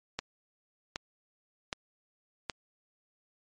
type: click train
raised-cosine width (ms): 0.2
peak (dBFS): -15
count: 4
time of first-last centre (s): 0.19-2.498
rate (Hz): 1.3
effects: MP3 48 kbps